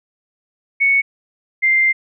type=tone pair in turn; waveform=sine; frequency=2217 / 2094 Hz; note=C#7 / C7; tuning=0 / +1 cents; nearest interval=minor second; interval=99 cents; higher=first; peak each=-11 dBFS; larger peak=neither; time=0.8-1.02 / 1.62-1.93 s; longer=second; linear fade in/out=20 ms; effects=none